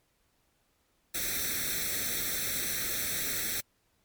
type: noise with comb filter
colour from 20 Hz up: white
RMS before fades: -32 dBFS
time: 1.14-3.61 s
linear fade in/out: 10 ms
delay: 0.51 ms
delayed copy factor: +0.9
effects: pink hiss -72 dBFS RMS until 4.04 s + MP3 96 kbps